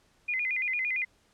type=tone with vibrato; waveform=sine; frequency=2235 Hz; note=C#7; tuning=14 cents sharp; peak=-27 dBFS; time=0.28-1.05 s; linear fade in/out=10 ms; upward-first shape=square; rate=8.8 Hz; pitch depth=150 cents each way; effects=pink hiss -66 dBFS RMS until 1.33 s + low-pass 9000 Hz 12 dB/octave